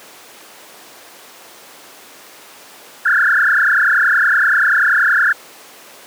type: tone with frequency modulation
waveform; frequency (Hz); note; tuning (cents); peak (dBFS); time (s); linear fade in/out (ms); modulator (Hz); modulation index
sine; 1567; G6; -1; -10; 3.05-5.33; 10; 30.5; 6.3
effects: pink hiss -39 dBFS RMS until 6.06 s + high-pass 400 Hz 12 dB/octave